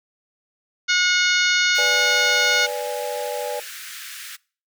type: harmonic tone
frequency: 725 Hz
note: F#5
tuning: 35 cents flat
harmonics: 2 / 3 / 4 / 5 / 6 / 7 / 8 / 9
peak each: -20 / -22 / -26 / -25 / -25 / -29 / -30 / -30 dBFS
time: 0.88-2.67 s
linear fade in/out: 20 ms
type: high-pass noise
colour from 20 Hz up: pink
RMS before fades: -36 dBFS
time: 1.74-4.37 s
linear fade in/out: 20 ms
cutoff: 1400 Hz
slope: 48 dB/octave
type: chord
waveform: sine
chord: G# diminished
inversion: first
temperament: equal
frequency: 493.9 / 587.3 / 830.6 Hz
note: B4 / D5 / G#5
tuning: 0 / 0 / 0 cents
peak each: -28 / -28 / -30 dBFS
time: 1.78-3.6 s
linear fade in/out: 5 ms
effects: noise-tail reverb RT60 0.4 s tail -24 dB re dry